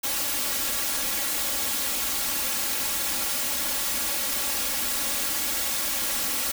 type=noise with comb filter; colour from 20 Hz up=white; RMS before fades=-27 dBFS; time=0.03-6.52 s; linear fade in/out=10 ms; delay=3.6 ms; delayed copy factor=+0.9; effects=none